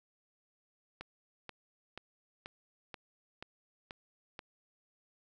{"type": "click train", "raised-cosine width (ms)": 0.3, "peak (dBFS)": -27, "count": 8, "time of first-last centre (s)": [1.01, 4.392], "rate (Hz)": 2.07, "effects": []}